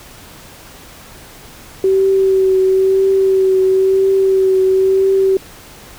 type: tone with vibrato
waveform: sine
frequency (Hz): 382.2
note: G4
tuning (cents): -44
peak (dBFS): -9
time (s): 1.84-5.37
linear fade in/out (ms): 2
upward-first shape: triangle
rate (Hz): 0.99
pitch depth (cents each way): 23
effects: pink hiss -38 dBFS RMS until 5.98 s